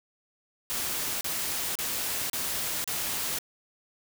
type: noise bursts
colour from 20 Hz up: white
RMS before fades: -31 dBFS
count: 5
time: 0.7-3.386 s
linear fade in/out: 0 ms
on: 510 ms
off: 34 ms
effects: none